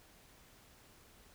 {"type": "silence", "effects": ["pink hiss -62 dBFS RMS until 1.34 s"]}